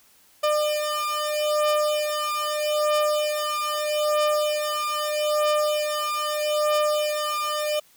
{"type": "beating tone pair", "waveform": "30% pulse", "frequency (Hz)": [601, 601.79], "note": ["D5", "D5"], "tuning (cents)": [40, 42], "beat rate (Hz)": 0.79, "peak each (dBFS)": -22, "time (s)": [0.43, 7.8], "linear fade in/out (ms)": 10, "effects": ["white hiss -57 dBFS RMS until 7.96 s"]}